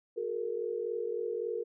sine tone cluster, 366.2 / 424.2 / 467.8 Hz, F#4 / G#4 / A#4, -18 / +37 / +6 cents, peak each -39 / -37 / -34 dBFS, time 0.16-1.64 s, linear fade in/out 20 ms, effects none

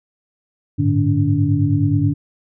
sine tone cluster, 100.2 / 109.6 / 147.5 / 287.4 Hz, G2 / A2 / D3 / D4, +38 / -6 / +8 / -37 cents, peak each -19 dBFS, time 0.78-2.14 s, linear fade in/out 20 ms, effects none

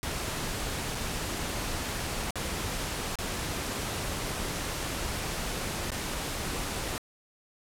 pink noise with dropouts, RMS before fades -33 dBFS, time 0.03-6.98 s, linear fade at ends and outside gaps 0 ms, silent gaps 0.948-0.952 / 2.307-2.356 / 3.155-3.187 / 5.904-5.918 s, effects low-pass 12000 Hz 12 dB/octave

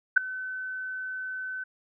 sine tone with ADSR envelope, 1518 Hz, F#6, 44 cents sharp, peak -11 dBFS, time 0.16-1.64 s, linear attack 14 ms, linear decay 5 ms, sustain -21 dB, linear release 9 ms, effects none

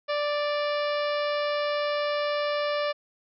harmonic tone with a mistuned harmonic, 587.3 Hz, D5, in tune, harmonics 1 / 2 / 3 / 4 / 5 / 6 / 7 / 8 / 9, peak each -26 / -32 / -36 / -38 / -40 / -42 / -43 / -44 / -45 dBFS, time 0.08-2.93 s, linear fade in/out 20 ms, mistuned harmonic 5, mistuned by -29 cents, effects none

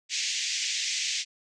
white band-pass noise, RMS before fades -30 dBFS, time 0.09-1.25 s, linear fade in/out 50 ms, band 2000 to 7000 Hz, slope 48 dB/octave, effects resampled to 22050 Hz

